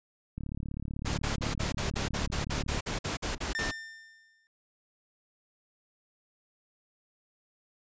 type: click train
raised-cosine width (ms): 5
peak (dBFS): -24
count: 87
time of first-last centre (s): 0.38-2.776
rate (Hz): 35.9
type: noise bursts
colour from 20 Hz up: pink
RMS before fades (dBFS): -33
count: 15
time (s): 1.05-3.714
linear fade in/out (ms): 10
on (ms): 130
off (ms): 51
type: noise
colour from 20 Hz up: brown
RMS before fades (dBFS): -41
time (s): 3.28-3.38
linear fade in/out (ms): 0
type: tone with exponential decay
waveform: 45% pulse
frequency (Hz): 1800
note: A6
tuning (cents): +39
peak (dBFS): -29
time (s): 3.55-4.47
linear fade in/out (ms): 0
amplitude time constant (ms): 200
effects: resampled to 16000 Hz